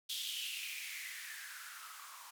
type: noise with band-pass filter sweep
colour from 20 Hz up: violet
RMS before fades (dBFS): -45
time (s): 0.09-2.31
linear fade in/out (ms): 10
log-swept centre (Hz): 3500 to 1000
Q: 5.7
effects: none